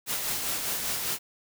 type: noise with tremolo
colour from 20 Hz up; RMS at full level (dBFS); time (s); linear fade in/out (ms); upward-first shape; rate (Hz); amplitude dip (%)
white; -29; 0.06-1.19; 50; sine; 5; 35
effects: none